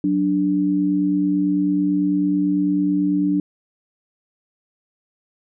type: tone pair together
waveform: sine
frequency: 184.64 / 293.7 Hz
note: F#3 / D4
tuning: -3 / 0 cents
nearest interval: minor sixth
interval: 803 cents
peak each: -22 / -17 dBFS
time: 0.04-3.4 s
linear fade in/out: 2 ms
effects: none